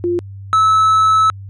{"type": "tone pair in turn", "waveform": ["sine", "triangle"], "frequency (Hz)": [349.2, 1301.4], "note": ["F4", "E6"], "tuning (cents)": [0, -23], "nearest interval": "octave + major seventh", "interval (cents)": 2277, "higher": "second", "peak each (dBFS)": [-14, -7], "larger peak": "second", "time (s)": [[0.04, 0.19], [0.53, 1.3]], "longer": "second", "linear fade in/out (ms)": 0, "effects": ["added 98 Hz sine -29 dBFS peak until 1.49 s", "resampled to 24000 Hz"]}